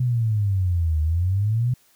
sine exponential two-way sweep, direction down then up, 127.9 to 76.1 to 127.9 Hz, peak -18 dBFS, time 0-1.74 s, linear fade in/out 5 ms, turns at 1.01 s, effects white hiss -59 dBFS RMS until 1.95 s

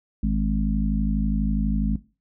harmonic tone, 52.2 Hz, G#1, 10 cents sharp, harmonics 1 / 3 / 4 / 5, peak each -22 / -29 / -24 / -31 dBFS, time 0.23-1.96 s, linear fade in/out 5 ms, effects noise-tail reverb RT60 0.3 s tail -17 dB re dry

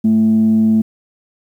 sine tone with frequency modulation, 220 Hz, A3, in tune, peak -8 dBFS, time 0.04-0.82 s, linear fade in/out 10 ms, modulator 117 Hz, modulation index 0.22, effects tanh soft clip ceiling -5 dBFS + 8-bit

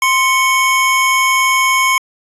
square tone pair together, 1046.5 / 2216 Hz, C6 / C#7, 0 / -1 cents, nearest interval octave + minor second, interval 1299 cents, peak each -14 dBFS, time 0.02-1.98 s, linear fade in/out 2 ms, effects resampled to 32000 Hz

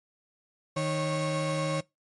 35% pulse tone pair together, 155.38 / 548 Hz, D#3 / C#5, -2 / -20 cents, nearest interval octave + minor seventh, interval 2182 cents, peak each -28 dBFS, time 0.76-1.81 s, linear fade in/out 10 ms, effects noise-tail reverb RT60 0.2 s tail -23 dB re dry + MP3 48 kbps

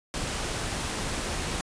pink noise, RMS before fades -31 dBFS, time 0.14-1.61 s, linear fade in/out 0 ms, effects resampled to 22050 Hz

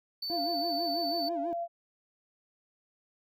triangle tone, 4519 Hz, C#8, 33 cents sharp, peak -32 dBFS, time 0.22-1.29 s, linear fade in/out 5 ms
sine tone with pitch glide, 691 to 683.5 Hz, F5 to F5, -19 to -37 cents, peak -31 dBFS, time 0.29-1.68 s, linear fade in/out 50 ms, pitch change -18 cents, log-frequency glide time 0.54-1.33 s
triangle tone with vibrato, 311.1 Hz, D#4, in tune, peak -33 dBFS, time 0.3-1.53 s, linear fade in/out 0 ms, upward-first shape sine, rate 6.1 Hz, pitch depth 190 cents each way
effects none

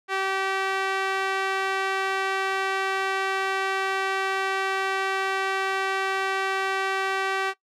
sawtooth tone with band-pass filter, 385.4 Hz, G4, 29 cents flat, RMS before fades -26 dBFS, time 0.08-7.54 s, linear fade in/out 50 ms, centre 1600 Hz, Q 0.93, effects noise-tail reverb RT60 0.1 s tail -19 dB re dry

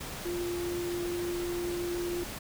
sine tone in noise, 349.2 Hz, F4, in tune, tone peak -31 dBFS, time 0.25-2.24 s, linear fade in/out 10 ms, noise pink, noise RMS -40 dBFS, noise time 0-2.39 s, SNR +6 dB, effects none

